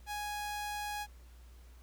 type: tone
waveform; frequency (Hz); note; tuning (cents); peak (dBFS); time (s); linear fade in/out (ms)
sawtooth; 830.6; G#5; 0; -33; 0.06-1.07; 50
effects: added 60 Hz sine -52 dBFS peak until 1.82 s + pink hiss -65 dBFS RMS until 1.82 s

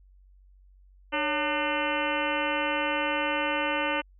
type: harmonic tone with a mistuned harmonic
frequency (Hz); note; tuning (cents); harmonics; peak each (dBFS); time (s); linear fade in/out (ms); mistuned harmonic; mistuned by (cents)
300; D4; +37; 1 / 2 / 3 / 4 / 5 / 6 / 7 / 8 / 9 / 10; -34 / -32 / -32 / -35 / -34 / -38 / -35 / -38 / -34 / -37; 1.12-4.02; 20; 2; -120
effects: added 47 Hz sine -53 dBFS peak until 4.19 s

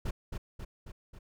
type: noise with echo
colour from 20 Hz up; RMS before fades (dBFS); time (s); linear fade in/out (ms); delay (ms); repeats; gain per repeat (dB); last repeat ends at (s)
brown; -31; 0.05-0.11; 10; 270; 4; -4; 1.19
effects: none

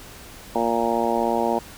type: harmonic tone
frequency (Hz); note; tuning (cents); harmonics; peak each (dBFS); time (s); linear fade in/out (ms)
116.6; A#2; +1; 2 / 3 / 4 / 5 / 6 / 7 / 8; -27 / -27 / -27 / -27 / -27 / -27 / -27; 0.55-1.59; 5
effects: pink hiss -42 dBFS RMS until 1.77 s

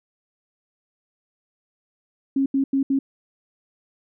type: tone bursts at uneven times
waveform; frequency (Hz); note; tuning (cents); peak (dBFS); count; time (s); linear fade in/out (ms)
sine; 272; C#4; -33; -17; 4; 2.36-2.46 / 2.54-2.64 / 2.73-2.83 / 2.9-2.99; 5
effects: none

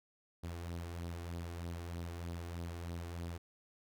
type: tone with flanger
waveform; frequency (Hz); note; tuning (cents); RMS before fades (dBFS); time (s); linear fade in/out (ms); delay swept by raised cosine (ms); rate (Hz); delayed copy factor
sawtooth; 85.4; F2; -38; -43; 0.43-3.38; 10; 0.2 to 2.8; 3.2; +0.5
effects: none

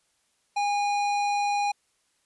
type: tone with hard clipping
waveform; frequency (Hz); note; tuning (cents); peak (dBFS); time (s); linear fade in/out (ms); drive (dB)
sine; 817; G#5; -29; -25; 0.56-1.72; 10; 14
effects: white hiss -70 dBFS RMS until 2.25 s + resampled to 24000 Hz

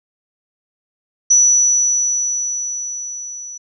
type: tone with level ramp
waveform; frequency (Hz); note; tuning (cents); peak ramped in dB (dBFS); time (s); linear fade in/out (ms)
sine; 5920; F#8; 0; -7 to -29; 1.3-3.58; 10
effects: none

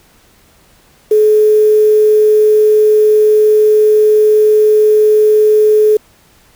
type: tone with quantisation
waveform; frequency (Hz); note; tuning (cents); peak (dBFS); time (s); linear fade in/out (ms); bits
sine; 427.1; G#4; +48; -5; 1.11-5.97; 5; 5
effects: pink hiss -48 dBFS RMS until 6.55 s

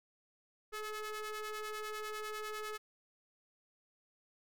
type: ring-modulated tone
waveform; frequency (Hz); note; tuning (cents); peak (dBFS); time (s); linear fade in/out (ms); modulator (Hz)
sawtooth; 429.5; A4; -42; -33; 0.72-2.78; 20; 854
effects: none

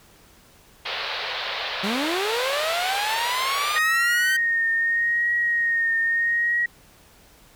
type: band-pass noise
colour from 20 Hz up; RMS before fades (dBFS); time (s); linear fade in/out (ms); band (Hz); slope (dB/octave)
white; -29; 0.85-3.79; 10; 440 to 4300; 48
type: linear sweep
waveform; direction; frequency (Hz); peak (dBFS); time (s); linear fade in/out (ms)
sawtooth; up; 185.4 to 1558; -20; 1.83-4.37; 10
type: tone with vibrato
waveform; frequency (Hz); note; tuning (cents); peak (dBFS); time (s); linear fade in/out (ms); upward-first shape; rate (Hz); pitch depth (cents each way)
sine; 1864.7; A#6; 0; -19; 3.76-6.66; 5; triangle; 0.79; 38
effects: pink hiss -53 dBFS RMS until 7.55 s

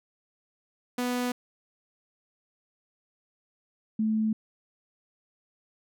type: tone pair in turn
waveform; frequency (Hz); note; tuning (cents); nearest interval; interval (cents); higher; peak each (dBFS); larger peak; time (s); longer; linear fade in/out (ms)
sawtooth / sine; 246.9 / 218.2; B3 / A3; 0 / -14; major second; 214; first; -23; neither; 0.98-1.32 / 3.99-4.33; neither; 5
effects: none

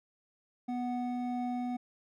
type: tone pair together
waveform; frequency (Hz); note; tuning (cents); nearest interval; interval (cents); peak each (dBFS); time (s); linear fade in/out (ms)
triangle; 246 / 740; B3 / F#5; -7 / 0; octave + perfect fifth; 1907; -31 / -36; 0.68-1.77; 10
effects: none

